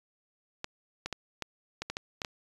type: clicks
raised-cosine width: 0.2 ms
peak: -17 dBFS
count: 9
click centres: 0.644 / 1.06 / 1.127 / 1.423 / 1.82 / 1.9 / 1.969 / 2.218 / 2.248 s
effects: resampled to 24000 Hz